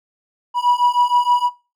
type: beating tone pair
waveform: triangle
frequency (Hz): 971 / 977.4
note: B5 / B5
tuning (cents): -30 / -18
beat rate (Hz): 6.4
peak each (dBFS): -15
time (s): 0.54-1.5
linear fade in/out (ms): 50
effects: noise-tail reverb RT60 0.3 s tail -20 dB re dry